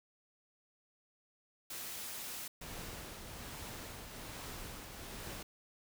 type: noise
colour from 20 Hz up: white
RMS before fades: -44 dBFS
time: 1.7-2.48 s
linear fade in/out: 5 ms
type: noise with tremolo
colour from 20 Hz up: pink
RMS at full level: -45 dBFS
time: 2.61-5.43 s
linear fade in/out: 5 ms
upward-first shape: triangle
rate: 1.2 Hz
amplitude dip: 40%
effects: none